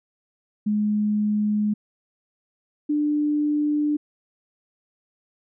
sine tone pair in turn, 210 / 297 Hz, G#3 / D4, +19 / +20 cents, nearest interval tritone, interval 601 cents, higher second, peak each -19 dBFS, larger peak neither, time 0.66-1.74 / 2.89-3.97 s, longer neither, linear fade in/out 10 ms, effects none

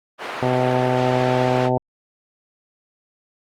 pink band-pass noise, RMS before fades -29 dBFS, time 0.18-1.7 s, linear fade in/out 50 ms, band 570 to 2600 Hz, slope 12 dB/octave
harmonic tone, 126.5 Hz, B2, 42 cents sharp, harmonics 1 / 2 / 3 / 4 / 5 / 6 / 7, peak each -23 / -24 / -24 / -25 / -23 / -25 / -27 dBFS, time 0.42-1.78 s, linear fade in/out 5 ms
effects Opus 32 kbps

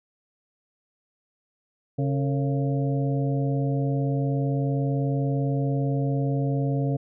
harmonic tone with a mistuned harmonic, 137.8 Hz, C#3, 10 cents flat, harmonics 1 / 2 / 3 / 4 / 5, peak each -23 / -29 / -33 / -35 / -37 dBFS, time 1.98-6.97 s, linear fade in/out 10 ms, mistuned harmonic 3, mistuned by +150 cents, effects none

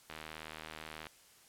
click train, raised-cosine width 0.3 ms, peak -28 dBFS, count 77, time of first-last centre 0.1-1.068 s, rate 78.5 Hz, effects white hiss -62 dBFS RMS until 1.48 s + low-pass 12000 Hz 12 dB/octave

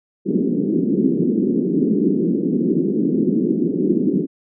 pink band-pass noise, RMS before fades -18 dBFS, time 0.25-4.27 s, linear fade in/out 50 ms, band 180 to 390 Hz, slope 48 dB/octave, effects none

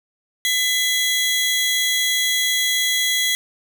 sawtooth tone pair together, 2007 / 3326 Hz, B6 / G#7, +27 / +2 cents, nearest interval major sixth, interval 875 cents, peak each -17 dBFS, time 0.45-3.35 s, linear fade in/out 0 ms, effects none

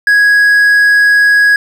triangle tone, 1661.2 Hz, G#6, in tune, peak -3 dBFS, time 0.07-1.56 s, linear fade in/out 2 ms, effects 7-bit

